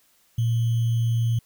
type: tone with sample-and-hold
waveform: sine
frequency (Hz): 115.9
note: A#2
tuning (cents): -10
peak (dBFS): -19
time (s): 0.38-1.39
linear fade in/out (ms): 5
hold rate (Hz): 3150
effects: white hiss -62 dBFS RMS until 1.45 s

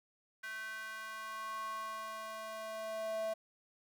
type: tone with high-pass filter sweep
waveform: square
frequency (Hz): 219.4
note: A3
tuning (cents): -5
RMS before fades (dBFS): -42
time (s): 0.43-3.34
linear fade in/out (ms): 10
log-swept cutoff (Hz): 1600 to 640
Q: 5.2
effects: none

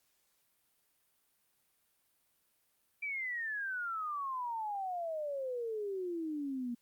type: exponential sweep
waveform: sine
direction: down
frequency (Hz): 2350 to 234.5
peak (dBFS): -35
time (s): 3.02-6.75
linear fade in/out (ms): 10
effects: white hiss -75 dBFS RMS until 6.81 s + Opus 48 kbps

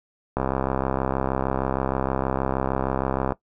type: click train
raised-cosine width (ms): 1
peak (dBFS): -9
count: 197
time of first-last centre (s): 0.37-3.322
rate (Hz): 66.4
effects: noise-tail reverb RT60 0.1 s tail -18 dB re dry

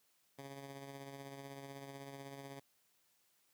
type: tone with tremolo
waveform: 10% pulse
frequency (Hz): 138.2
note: C#3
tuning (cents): -5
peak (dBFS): -38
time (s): 0.38-2.6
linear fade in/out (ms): 10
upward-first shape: triangle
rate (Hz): 16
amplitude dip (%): 45
effects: white hiss -75 dBFS RMS until 3.53 s + high-pass 80 Hz 12 dB/octave

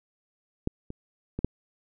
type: clicks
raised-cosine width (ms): 3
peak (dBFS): -13 / -24 / -18 / -10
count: 4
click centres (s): 0.674 / 0.904 / 1.39 / 1.446
effects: none

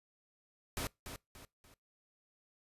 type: noise with echo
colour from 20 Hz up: pink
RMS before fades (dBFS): -38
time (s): 0.77-0.87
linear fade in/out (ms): 0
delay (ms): 290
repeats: 3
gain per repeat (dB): -8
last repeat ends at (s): 1.74
effects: noise-tail reverb RT60 0.2 s tail -24 dB re dry + resampled to 32000 Hz

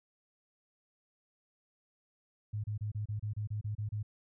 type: tone bursts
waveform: sine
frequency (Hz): 105.6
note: G#2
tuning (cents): +29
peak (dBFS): -33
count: 11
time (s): 2.53-4.03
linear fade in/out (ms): 10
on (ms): 110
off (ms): 29
effects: none

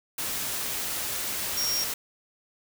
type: tone in noise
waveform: sine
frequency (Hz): 5588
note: F8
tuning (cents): 0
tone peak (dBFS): -26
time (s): 1.57-1.84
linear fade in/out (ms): 5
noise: white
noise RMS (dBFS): -31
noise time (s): 0.18-1.94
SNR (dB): +2
effects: none

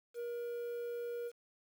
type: tone with quantisation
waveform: triangle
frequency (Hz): 475.1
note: A#4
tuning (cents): +33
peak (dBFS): -36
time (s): 0.14-1.32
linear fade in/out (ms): 50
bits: 10
effects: none

